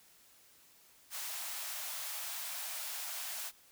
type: high-pass noise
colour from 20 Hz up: white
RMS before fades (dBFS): -41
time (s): 1.1-3.52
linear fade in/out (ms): 50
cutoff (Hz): 600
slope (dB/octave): 96
effects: white hiss -63 dBFS RMS until 3.71 s